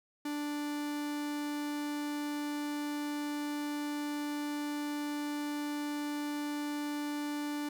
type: tone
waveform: 45% pulse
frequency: 293.7 Hz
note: D4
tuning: in tune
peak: -34 dBFS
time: 0.25-7.69 s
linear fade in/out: 5 ms
effects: none